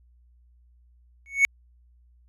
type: tone with exponential growth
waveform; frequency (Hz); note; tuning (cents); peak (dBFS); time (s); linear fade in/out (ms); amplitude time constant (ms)
triangle; 2217; C#7; 0; -10; 1.26-1.45; 0; 40
effects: added 60 Hz sine -55 dBFS peak until 2.28 s + resampled to 32000 Hz